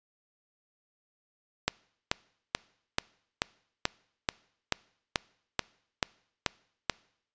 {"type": "click train", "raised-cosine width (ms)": 0.2, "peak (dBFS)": -7, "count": 13, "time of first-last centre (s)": [1.68, 6.897], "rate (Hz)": 2.3, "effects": ["noise-tail reverb RT60 0.7 s tail -24 dB re dry", "resampled to 16000 Hz"]}